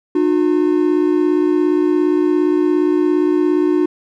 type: tone pair together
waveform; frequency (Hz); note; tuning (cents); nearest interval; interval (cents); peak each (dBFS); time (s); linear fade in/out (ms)
triangle; 302.7 / 360; D#4 / F#4; -48 / -47; minor third; 301; -13; 0.15-3.86; 5
effects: none